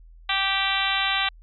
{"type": "harmonic tone", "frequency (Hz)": 390, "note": "G4", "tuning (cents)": -9, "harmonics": [2, 3, 4, 5, 6, 7, 8, 9, 10], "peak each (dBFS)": [-30, -30, -30, -30, -30, -30, -30, -30, -30], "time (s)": [0.29, 1.29], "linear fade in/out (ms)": 5, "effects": ["added 41 Hz sine -45 dBFS peak until 1.42 s"]}